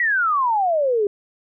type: exponential sweep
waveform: sine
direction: down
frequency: 1975.5 to 395.2 Hz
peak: -16 dBFS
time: 0-1.07 s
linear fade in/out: 2 ms
effects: none